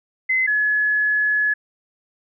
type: tone pair in turn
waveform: sine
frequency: 2049 / 1700.6 Hz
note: C7 / G#6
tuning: -37 / +41 cents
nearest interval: minor third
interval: 322 cents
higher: first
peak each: -16 dBFS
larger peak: neither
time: 0.29-0.47 / 0.47-1.54 s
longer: second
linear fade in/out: 10 ms
effects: none